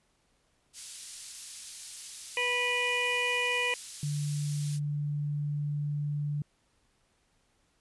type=high-pass noise; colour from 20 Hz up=pink; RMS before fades=-43 dBFS; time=0.73-4.8 s; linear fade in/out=50 ms; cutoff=5000 Hz; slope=12 dB/octave
type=harmonic tone; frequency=490.5 Hz; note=B4; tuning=12 cents flat; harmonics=1 / 2 / 4 / 5 / 6; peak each=-35 / -36 / -33 / -30 / -35 dBFS; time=2.37-3.74 s; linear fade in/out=2 ms
type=tone; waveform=sine; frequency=146.6 Hz; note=D3; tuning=3 cents flat; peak=-29 dBFS; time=4.03-6.42 s; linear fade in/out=2 ms
effects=pink hiss -71 dBFS RMS until 7.8 s + resampled to 24000 Hz